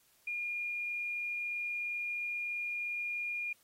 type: tone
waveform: sine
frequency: 2421 Hz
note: D#7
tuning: 48 cents flat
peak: -34 dBFS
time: 0.27-3.53 s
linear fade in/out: 5 ms
effects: white hiss -68 dBFS RMS until 3.63 s + AAC 48 kbps